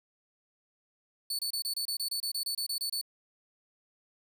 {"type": "tone bursts", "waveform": "sawtooth", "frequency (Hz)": 4468, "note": "C#8", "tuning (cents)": 13, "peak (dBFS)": -28, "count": 15, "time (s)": [1.3, 3.014], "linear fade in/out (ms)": 5, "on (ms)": 90, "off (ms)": 26, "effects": []}